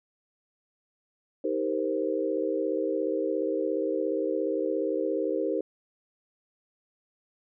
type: chord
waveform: sine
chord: C minor seventh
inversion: first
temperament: equal with one note detuned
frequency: 314.7 / 392 / 466.2 / 523.3 Hz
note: Eb4 / G4 / Bb4 / C5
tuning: +20 / 0 / 0 / 0 cents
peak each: -31 dBFS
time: 1.44-5.61 s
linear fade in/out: 5 ms
effects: none